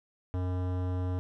sine tone with hard clipping, 91 Hz, F#2, 28 cents flat, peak -31 dBFS, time 0.34-1.19 s, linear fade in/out 0 ms, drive 18 dB, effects none

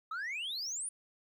sine exponential sweep, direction up, 1244.5 to 9956 Hz, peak -33 dBFS, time 0.11-0.89 s, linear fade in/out 5 ms, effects tanh soft clip ceiling -35 dBFS + 12-bit

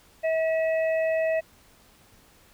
harmonic tone, 644 Hz, E5, 41 cents flat, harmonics 1 / 3 / 4, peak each -22 / -34 / -37 dBFS, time 0.23-1.41 s, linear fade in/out 20 ms, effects pink hiss -57 dBFS RMS until 2.53 s

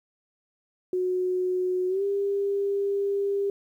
sine tone with pitch glide, 366.2 to 399.3 Hz, F#4 to G4, -18 to +32 cents, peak -23 dBFS, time 0.93-3.5 s, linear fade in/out 2 ms, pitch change +150 cents, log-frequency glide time 1.88-2.03 s, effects 10-bit

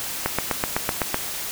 click train, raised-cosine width 0.5 ms, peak -5 dBFS, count 8, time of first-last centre 0.26-1.144 s, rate 7.92 Hz, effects white hiss -30 dBFS RMS until 1.51 s

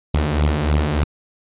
sawtooth beating tone pair, 72.4 / 75.7 Hz, D2 / D#2, -24 / -47 cents, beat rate 3.3 Hz, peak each -16 / -14 dBFS, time 0.14-1.04 s, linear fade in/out 5 ms, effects resampled to 8000 Hz

